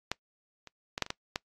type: clicks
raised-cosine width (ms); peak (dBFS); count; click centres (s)
0.2; -12 / -29 / -16 / -9 / -25 / -14 / -13; 7; 0.116 / 0.673 / 0.979 / 1.023 / 1.064 / 1.104 / 1.359
effects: noise-tail reverb RT60 0.1 s tail -24 dB re dry + AAC 32 kbps